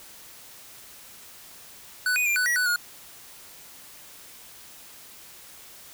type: tone with pitch steps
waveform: square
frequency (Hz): 1491 / 2480 / 2387 / 1492 / 1923 / 1489 / 1435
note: F#6 / D#7 / D7 / F#6 / B6 / F#6 / F6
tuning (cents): +13 / -6 / +28 / +14 / -47 / +11 / +47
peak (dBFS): -22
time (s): 2.06-2.76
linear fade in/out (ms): 2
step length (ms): 100
effects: white hiss -47 dBFS RMS until 5.93 s